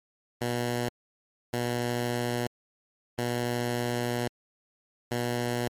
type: tone bursts at uneven times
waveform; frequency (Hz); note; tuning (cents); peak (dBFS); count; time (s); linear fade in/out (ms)
10% pulse; 120.9; B2; -36; -19; 4; 0.41-0.89 / 1.53-2.47 / 3.18-4.28 / 5.11-5.68; 5
effects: MP3 64 kbps